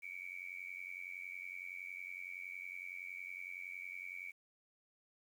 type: tone with amplitude modulation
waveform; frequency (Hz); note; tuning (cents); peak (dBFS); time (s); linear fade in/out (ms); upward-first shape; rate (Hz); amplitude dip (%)
sine; 2286; D7; -47; -40; 0.02-4.32; 20; sine; 90.8; 95
effects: 11-bit